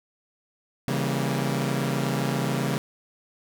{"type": "chord", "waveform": "sawtooth", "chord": "C# diminished seventh", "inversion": "none", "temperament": "equal with one note detuned", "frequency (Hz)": [137.16, 164.81, 196, 233.1], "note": ["C#3", "E3", "G3", "Bb3"], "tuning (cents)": [-18, 0, 0, 0], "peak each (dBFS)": [-23, -27, -27, -27], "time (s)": [0.88, 2.78], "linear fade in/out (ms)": 0, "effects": []}